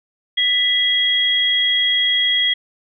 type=tone pair together; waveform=sine; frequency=1981 / 3291 Hz; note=B6 / G#7; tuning=+5 / -16 cents; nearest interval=major sixth; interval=879 cents; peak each=-20 / -15 dBFS; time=0.37-2.54 s; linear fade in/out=10 ms; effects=none